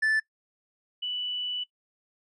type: tone pair in turn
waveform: triangle / sine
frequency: 1754 / 2967 Hz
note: A6 / F#7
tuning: -6 / +4 cents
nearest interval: major sixth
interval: 910 cents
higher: second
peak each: -20 / -29 dBFS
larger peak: first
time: 0.02-0.2 / 1.02-1.64 s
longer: second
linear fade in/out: 10 ms
effects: noise-tail reverb RT60 0.1 s tail -20 dB re dry + resampled to 24000 Hz